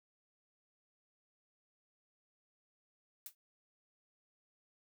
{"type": "noise with exponential decay", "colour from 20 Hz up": "blue", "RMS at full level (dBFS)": -42, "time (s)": [3.26, 3.35], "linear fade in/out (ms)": 1, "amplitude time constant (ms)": 18, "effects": []}